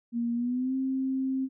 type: tone with pitch glide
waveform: sine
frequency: 235.5 to 264.3 Hz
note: A#3 to C4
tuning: +18 to +18 cents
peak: -26 dBFS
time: 0.12-1.49 s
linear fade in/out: 50 ms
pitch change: +200 cents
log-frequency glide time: 0.34-0.75 s
effects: none